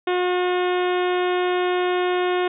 harmonic tone, 360.6 Hz, F#4, 45 cents flat, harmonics 1 / 2 / 3 / 4 / 5 / 6 / 7 / 8 / 9 / 10, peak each -20 / -26 / -30 / -32 / -34 / -36 / -37 / -38 / -39 / -40 dBFS, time 0.07-2.48 s, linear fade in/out 5 ms, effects none

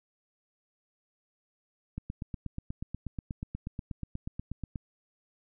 click train, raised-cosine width 5 ms, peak -23 dBFS, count 24, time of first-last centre 1.98-4.758 s, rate 8.28 Hz, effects none

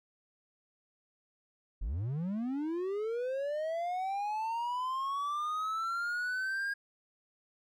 triangle linear sweep, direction up, 36.71 to 1631 Hz, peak -30 dBFS, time 1.81-6.74 s, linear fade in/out 10 ms, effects none

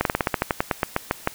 slowing click train, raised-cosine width 0.5 ms, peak -4 dBFS, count 15, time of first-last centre 0.01-1.274 s, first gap 42 ms, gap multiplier 1.11, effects white hiss -43 dBFS RMS until 1.34 s

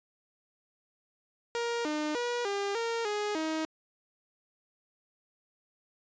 sawtooth tone with pitch steps, 470.2 / 303 / 482.4 / 400.8 / 461.7 / 416.7 / 316.4 Hz, A#4 / D#4 / B4 / G4 / A#4 / G#4 / D#4, +15 / -46 / -41 / +38 / -17 / +6 / +29 cents, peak -26 dBFS, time 1.55-3.65 s, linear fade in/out 0 ms, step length 300 ms, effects resampled to 16000 Hz

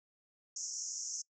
pink band-pass noise, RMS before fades -41 dBFS, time 0.56-1.22 s, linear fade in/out 5 ms, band 5500 to 7100 Hz, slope 96 dB/octave, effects noise-tail reverb RT60 0.1 s tail -22 dB re dry

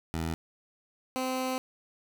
15% pulse tone pair in turn, 81.4 / 258.4 Hz, E2 / C4, -21 / -21 cents, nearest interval octave + minor sixth, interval 2000 cents, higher second, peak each -24 / -23 dBFS, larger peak second, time 0.14-0.34 / 1.16-1.58 s, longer second, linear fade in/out 0 ms, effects none

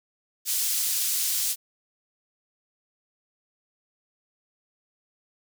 pink high-pass noise, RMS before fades -26 dBFS, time 0.45-1.56 s, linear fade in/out 50 ms, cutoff 5700 Hz, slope 12 dB/octave, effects none

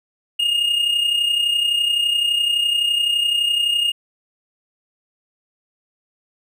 triangle tone with amplitude modulation, 2844 Hz, F7, 31 cents sharp, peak -12 dBFS, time 0.39-3.92 s, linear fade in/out 10 ms, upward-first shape sine, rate 31.8 Hz, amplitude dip 55%, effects none

